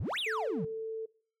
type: exponential two-way sweep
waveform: triangle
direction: up then down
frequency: 70.3 to 3951 to 140.2 Hz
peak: -30 dBFS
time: 0-0.65 s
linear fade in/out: 5 ms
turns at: 0.19 s
type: tone with pitch glide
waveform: sine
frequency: 440 to 444.3 Hz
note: A4 to A4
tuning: 0 to +17 cents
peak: -34 dBFS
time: 0.26-1.06 s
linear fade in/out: 10 ms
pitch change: +17 cents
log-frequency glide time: 0.4-0.49 s
effects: noise-tail reverb RT60 0.5 s tail -22 dB re dry